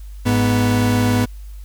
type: tone pair together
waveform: 40% pulse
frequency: 104.47 / 246.9 Hz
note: G#2 / B3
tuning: +11 / 0 cents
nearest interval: octave + minor third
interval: 1489 cents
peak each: -16 dBFS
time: 0.25-1.26 s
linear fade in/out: 20 ms
effects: added 50 Hz sine -31 dBFS peak until 1.64 s + white hiss -53 dBFS RMS until 1.64 s